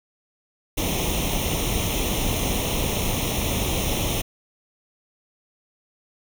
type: noise with comb filter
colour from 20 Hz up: pink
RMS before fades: -24 dBFS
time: 0.77-4.22 s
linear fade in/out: 10 ms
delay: 0.32 ms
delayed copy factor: +0.8
effects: none